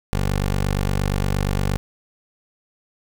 15% pulse tone, 48.57 Hz, G1, 15 cents flat, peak -13 dBFS, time 0.13-1.77 s, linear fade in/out 0 ms, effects none

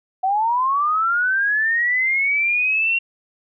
sine linear sweep, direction up, 740 to 2756 Hz, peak -16 dBFS, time 0.23-2.99 s, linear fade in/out 10 ms, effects none

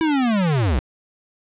square linear sweep, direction down, 329.6 to 54.4 Hz, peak -17 dBFS, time 0.01-0.79 s, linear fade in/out 0 ms, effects resampled to 8000 Hz + 8-bit

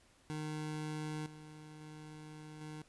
25% pulse tone with level steps, 153.5 Hz, D#3, 23 cents flat, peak -35 / -47 / -45 / -41 dBFS, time 0.3-2.82 s, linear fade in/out 0 ms, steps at 1.26 / 1.81 / 2.61 s, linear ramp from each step 2 ms, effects pink hiss -67 dBFS RMS until 2.88 s + resampled to 24000 Hz

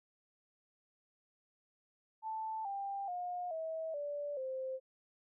sine tone with pitch steps, 880 / 793.1 / 714.8 / 644.2 / 580.6 / 523.3 Hz, A5 / G5 / F5 / E5 / D5 / C5, 0 / +20 / +40 / -40 / -20 / 0 cents, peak -37 dBFS, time 2.22-4.8 s, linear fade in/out 50 ms, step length 430 ms, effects none

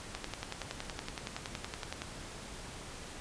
click train, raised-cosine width 0.2 ms, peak -20 dBFS, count 21, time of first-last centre 0.15-2.019 s, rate 10.7 Hz, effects pink hiss -46 dBFS RMS until 3.2 s + resampled to 22050 Hz

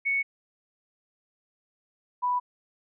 sine tone pair in turn, 2217 / 987.6 Hz, C#7 / B5, 0 / 0 cents, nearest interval octave + major second, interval 1400 cents, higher first, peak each -23 dBFS, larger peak neither, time 0.05-0.23 / 2.22-2.4 s, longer neither, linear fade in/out 20 ms, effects none

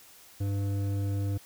sine tone with hard clipping, 99.6 Hz, G2, 28 cents sharp, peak -29 dBFS, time 0.4-1.38 s, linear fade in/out 10 ms, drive 10 dB, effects white hiss -54 dBFS RMS until 1.45 s

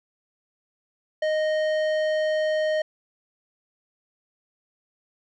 sine tone with tanh clipping, 620 Hz, D#5, 6 cents flat, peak -23 dBFS, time 1.22-2.82 s, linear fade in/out 5 ms, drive 13 dB, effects none

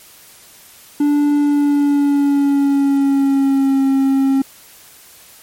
triangle tone with pitch glide, 291.3 to 270.2 Hz, D4 to C#4, -14 to -44 cents, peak -9 dBFS, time 1-4.42 s, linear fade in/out 5 ms, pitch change -130 cents, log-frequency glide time 1.33-3.84 s, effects white hiss -43 dBFS RMS until 5.42 s + MP3 64 kbps

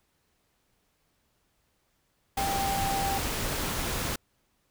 sine tone in noise, 787 Hz, G5, 7 cents sharp, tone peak -28 dBFS, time 2.37-3.18 s, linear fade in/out 5 ms, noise pink, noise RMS -31 dBFS, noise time 2.37-4.16 s, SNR 0 dB, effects pink hiss -72 dBFS RMS until 4.7 s

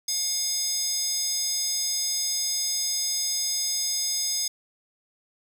square tone with high-pass filter, 717 Hz, F5, 45 cents sharp, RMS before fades -27 dBFS, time 0.08-4.48 s, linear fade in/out 5 ms, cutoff 5600 Hz, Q 5.7, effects none

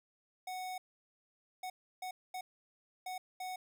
square tone bursts at uneven times, 740 Hz, F#5, in tune, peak -40 dBFS, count 6, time 0.47-0.78 / 1.63-1.7 / 2.02-2.11 / 2.34-2.41 / 3.06-3.18 / 3.4-3.56 s, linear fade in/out 5 ms, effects none

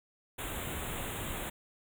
pink band-stop noise, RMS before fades -38 dBFS, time 0.38-1.5 s, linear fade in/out 10 ms, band 3800 to 6900 Hz, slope 96 dB/octave, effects none

